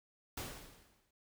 pink noise with exponential decay, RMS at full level -40 dBFS, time 0.37-1.11 s, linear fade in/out 5 ms, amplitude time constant 160 ms, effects none

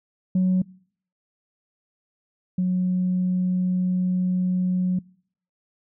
sine tone pair in turn, 184.9 / 182.57 Hz, F#3 / F#3, -1 / -23 cents, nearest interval unison, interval 22 cents, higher first, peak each -15 / -18 dBFS, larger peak first, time 0.35-0.62 / 2.58-4.99 s, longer second, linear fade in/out 5 ms, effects noise-tail reverb RT60 0.6 s tail -25 dB re dry + tanh soft clip ceiling -15 dBFS

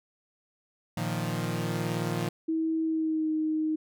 sawtooth chord, Bb suspended fourth, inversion none, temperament equal, 116.54 / 155.56 / 174.61 Hz, Bb2 / Eb3 / F3, 0 / 0 / 0 cents, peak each -29 dBFS, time 0.97-2.29 s, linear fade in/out 5 ms
sine tone with pitch glide, 321.8 to 312.1 Hz, E4 to D#4, -42 to +5 cents, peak -25 dBFS, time 2.48-3.76 s, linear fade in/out 10 ms, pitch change -53 cents, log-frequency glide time 2.83-3.31 s
effects none

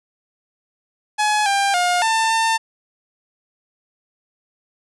sawtooth tone with pitch steps, 845 / 796 / 712 / 894 / 899 Hz, G#5 / G5 / F5 / A5 / A5, +30 / +26 / +33 / +27 / +37 cents, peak -12 dBFS, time 1.18-2.58 s, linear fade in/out 20 ms, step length 280 ms, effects resampled to 24000 Hz

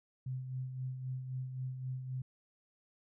sine tone with tremolo, 129.2 Hz, C3, 21 cents flat, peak -35 dBFS, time 0.26-2.22 s, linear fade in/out 5 ms, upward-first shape sine, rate 3.8 Hz, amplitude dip 50%, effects none

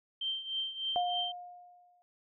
sine tone with tremolo, 3136 Hz, G7, in tune, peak -30 dBFS, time 0.21-1.32 s, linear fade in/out 5 ms, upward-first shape triangle, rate 3.3 Hz, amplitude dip 80%
sine tone with exponential decay, 712 Hz, F5, 33 cents sharp, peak -26 dBFS, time 0.96-2.02 s, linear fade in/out 0 ms, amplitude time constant 230 ms
effects none

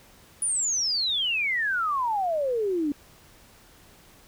sine exponential sweep, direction down, 9920 to 280.5 Hz, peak -23 dBFS, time 0.42-2.92 s, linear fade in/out 2 ms, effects pink hiss -54 dBFS RMS until 4.27 s

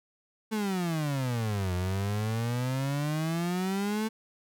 35% pulse exponential two-way sweep, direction down then up, 222.7 to 88.8 to 222.7 Hz, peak -26 dBFS, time 0.51-4.09 s, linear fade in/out 20 ms, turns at 1.74 s, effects none

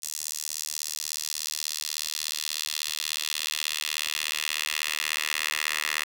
10% pulse tone with high-pass filter sweep, 76.5 Hz, D#2, 29 cents flat, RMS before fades -31 dBFS, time 0.02-6.04 s, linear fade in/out 10 ms, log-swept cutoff 6500 to 2000 Hz, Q 1.6, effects 8-bit

